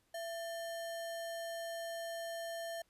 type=tone with sample-and-hold; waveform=sine; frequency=670 Hz; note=E5; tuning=28 cents sharp; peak=-39 dBFS; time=0.14-2.82 s; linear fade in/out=5 ms; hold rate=2450 Hz; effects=pink hiss -75 dBFS RMS until 2.89 s + resampled to 32000 Hz